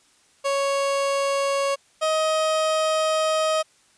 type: tone pair in turn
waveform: 30% pulse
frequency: 554.4 / 629.3 Hz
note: C#5 / D#5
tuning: 0 / +19 cents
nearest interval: major second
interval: 219 cents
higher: second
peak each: -18 / -17 dBFS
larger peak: second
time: 0.44-1.76 / 2.01-3.63 s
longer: second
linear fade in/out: 20 ms
effects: white hiss -59 dBFS RMS until 3.97 s + resampled to 22050 Hz